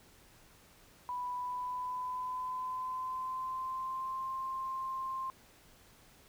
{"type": "tone with pitch glide", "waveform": "sine", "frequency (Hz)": [989, 1053.9], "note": ["B5", "C6"], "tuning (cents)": [2, 12], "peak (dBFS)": -35, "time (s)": [1.09, 5.3], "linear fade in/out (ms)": 0, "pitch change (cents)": 110, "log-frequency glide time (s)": [1.34, 4.29], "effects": ["pink hiss -61 dBFS RMS until 6.28 s"]}